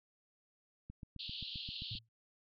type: click train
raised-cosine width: 5 ms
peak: -35 dBFS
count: 9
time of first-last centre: 0.9-1.953 s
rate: 7.6 Hz
type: band-pass noise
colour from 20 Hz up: white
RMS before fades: -45 dBFS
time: 1.19-1.99 s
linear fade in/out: 10 ms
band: 2800 to 4500 Hz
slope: 96 dB/octave
type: tone with exponential decay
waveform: sine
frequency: 112.3 Hz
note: A2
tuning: 36 cents sharp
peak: -39 dBFS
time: 1.91-2.09 s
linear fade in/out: 5 ms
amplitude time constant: 37 ms
effects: none